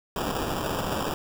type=noise with sample-and-hold; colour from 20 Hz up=white; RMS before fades=-29 dBFS; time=0.16-1.14 s; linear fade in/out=2 ms; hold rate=2100 Hz; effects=none